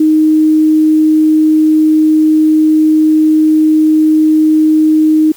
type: tone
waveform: sine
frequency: 311.1 Hz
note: D#4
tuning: in tune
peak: -5 dBFS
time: 0-5.32 s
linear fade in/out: 5 ms
effects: white hiss -39 dBFS RMS until 5.36 s